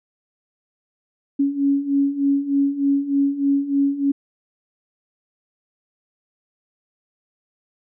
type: beating tone pair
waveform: sine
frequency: 277.2 / 280.5 Hz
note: C#4 / C#4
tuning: 0 / +21 cents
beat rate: 3.3 Hz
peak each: -22 / -18 dBFS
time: 1.39-4.12 s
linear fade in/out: 10 ms
effects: none